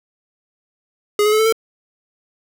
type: tone with pitch steps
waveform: square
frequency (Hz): 415.3 / 423.5 / 431.9 / 440.5 / 449.2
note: G#4 / G#4 / A4 / A4 / A4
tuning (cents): 0 / +34 / -32 / +2 / +36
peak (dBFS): -13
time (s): 1.19-1.525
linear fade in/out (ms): 2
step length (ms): 67
effects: none